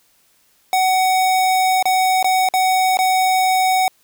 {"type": "tone with dropouts", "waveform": "square", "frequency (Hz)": 749, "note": "F#5", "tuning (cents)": 21, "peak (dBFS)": -14, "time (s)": [0.73, 3.88], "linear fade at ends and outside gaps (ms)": 1, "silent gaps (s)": [[1.826, 1.855], [2.228, 2.244], [2.488, 2.538], [2.971, 2.989]], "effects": ["white hiss -58 dBFS RMS until 4.03 s"]}